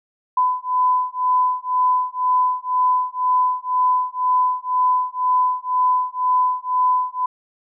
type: beating tone pair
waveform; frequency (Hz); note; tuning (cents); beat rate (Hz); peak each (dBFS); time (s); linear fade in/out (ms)
sine; 1004 / 1006; B5 / B5; +28 / +32; 2; -19; 0.37-7.26; 5
effects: none